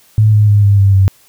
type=tone with pitch steps; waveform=sine; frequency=107.8 / 105.4 / 103.05 / 100.76 / 98.51 / 96.32 Hz; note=A2 / G#2 / G#2 / G2 / G2 / G2; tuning=-35 / +26 / -13 / +48 / +9 / -30 cents; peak=-5 dBFS; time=0.18-1.08 s; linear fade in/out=0 ms; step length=150 ms; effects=white hiss -48 dBFS RMS until 1.28 s